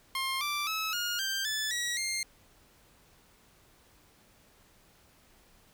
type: tone with pitch steps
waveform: 15% pulse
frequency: 1064 / 1173.8 / 1294.9 / 1428.5 / 1575.9 / 1738.5 / 1917.9 / 2116 Hz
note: C6 / D6 / E6 / F6 / G6 / A6 / A#6 / C7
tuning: +29 / -1 / -31 / +39 / +9 / -21 / +49 / +19 cents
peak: -24 dBFS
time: 0.15-2.23 s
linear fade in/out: 2 ms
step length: 260 ms
effects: pink hiss -62 dBFS RMS until 5.73 s